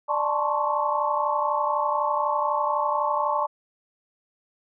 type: tone cluster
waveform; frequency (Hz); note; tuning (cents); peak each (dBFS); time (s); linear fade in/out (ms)
sine; 592 / 863 / 895 / 1054 / 1118; D5 / A5 / A5 / C6 / C#6; +14 / -34 / +29 / +12 / +14; -28; 0.08-3.47; 20
effects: none